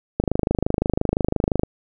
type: click train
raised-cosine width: 2 ms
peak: -5 dBFS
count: 38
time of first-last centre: 0.2-1.634 s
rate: 25.8 Hz
effects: none